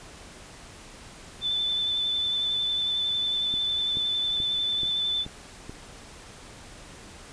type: tone with vibrato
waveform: sine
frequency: 3520 Hz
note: A7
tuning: in tune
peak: -24 dBFS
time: 1.41-5.26 s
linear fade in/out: 50 ms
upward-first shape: sine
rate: 11 Hz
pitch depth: 17 cents each way
type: click train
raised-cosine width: 3 ms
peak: -25 dBFS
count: 6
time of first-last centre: 3.54-5.695 s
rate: 2.32 Hz
effects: pink hiss -46 dBFS RMS until 7.32 s + resampled to 22050 Hz